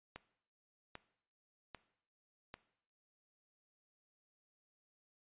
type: click train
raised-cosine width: 0.3 ms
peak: -30 dBFS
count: 4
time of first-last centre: 0.16-2.541 s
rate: 1.26 Hz
effects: noise-tail reverb RT60 0.7 s tail -17 dB re dry + resampled to 8000 Hz